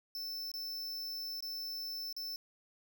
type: tone with dropouts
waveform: square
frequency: 5300 Hz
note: E8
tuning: 9 cents sharp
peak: -39 dBFS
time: 0.15-2.36 s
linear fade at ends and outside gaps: 1 ms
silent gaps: 0.516-0.539 / 1.405-1.425 / 2.127-2.165 s
effects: none